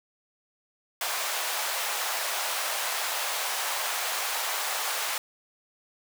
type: high-pass noise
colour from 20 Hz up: pink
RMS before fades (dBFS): -30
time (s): 1.01-5.18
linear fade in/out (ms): 2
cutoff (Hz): 650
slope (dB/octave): 24
effects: none